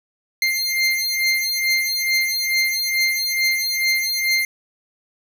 25% pulse beating tone pair, 2100 / 2102.3 Hz, C7 / C7, +6 / +8 cents, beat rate 2.3 Hz, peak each -18 / -17 dBFS, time 0.42-4.45 s, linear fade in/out 2 ms, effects none

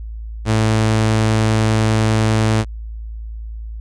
sawtooth tone, 110 Hz, A2, in tune, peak -9 dBFS, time 0.45-2.65 s, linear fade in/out 50 ms, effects added 55 Hz sine -26 dBFS peak until 3.8 s + resampled to 22050 Hz

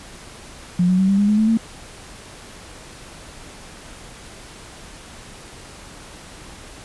sine tone with pitch steps, 177.7 / 183.86 / 190.23 / 196.83 / 203.7 / 210.7 / 218 / 225.6 Hz, F3 / F#3 / F#3 / G3 / G#3 / G#3 / A3 / A3, +30 / -11 / +48 / +7 / -33 / +25 / -16 / +44 cents, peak -13 dBFS, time 0.79-1.574 s, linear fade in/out 5 ms, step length 98 ms, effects pink hiss -40 dBFS RMS until 6.84 s + resampled to 24000 Hz

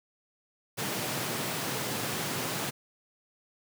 pink high-pass noise, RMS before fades -33 dBFS, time 0.77-2.71 s, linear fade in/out 20 ms, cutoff 110 Hz, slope 48 dB/octave, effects none

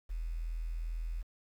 sine tone with quantisation, 41.2 Hz, E1, in tune, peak -34 dBFS, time 0.09-1.23 s, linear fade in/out 20 ms, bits 10, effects none

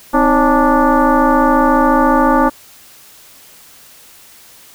sine tone with frequency modulation, 314.1 Hz, D#4, 16 cents sharp, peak -8 dBFS, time 0.13-2.5 s, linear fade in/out 20 ms, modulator 287 Hz, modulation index 3.4, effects white hiss -42 dBFS RMS until 4.74 s

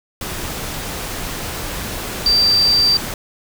sine tone in noise, 4677 Hz, D8, 8 cents flat, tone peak -11 dBFS, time 2.26-2.97 s, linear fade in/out 2 ms, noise pink, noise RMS -26 dBFS, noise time 0.21-3.14 s, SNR +12 dB, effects none

